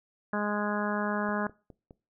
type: harmonic tone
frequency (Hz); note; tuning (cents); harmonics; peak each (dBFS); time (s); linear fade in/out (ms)
207.7; G#3; 0; 1 / 2 / 3 / 4 / 5 / 6 / 7 / 8; -31 / -37 / -35 / -38 / -37 / -39 / -38 / -37; 0.33-1.47; 2
type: click train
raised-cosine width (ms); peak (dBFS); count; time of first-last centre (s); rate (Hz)
2; -34; 4; 1.29-1.909; 4.85
effects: noise-tail reverb RT60 0.3 s tail -20 dB re dry